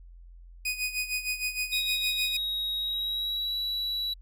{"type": "tone with tremolo", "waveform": "sawtooth", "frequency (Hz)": 2489, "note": "D#7", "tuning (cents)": 0, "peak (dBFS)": -23, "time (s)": [0.65, 2.37], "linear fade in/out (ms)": 5, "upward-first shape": "sine", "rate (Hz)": 6.5, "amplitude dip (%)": 75}
{"type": "tone with pitch glide", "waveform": "triangle", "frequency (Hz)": [3794, 3923], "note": ["A#7", "B7"], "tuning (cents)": [30, -12], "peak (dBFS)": -27, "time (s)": [1.72, 4.14], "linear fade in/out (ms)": 10, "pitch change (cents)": 58, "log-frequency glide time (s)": [2.78, 3.56]}
{"effects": ["added 43 Hz sine -46 dBFS peak until 4.21 s"]}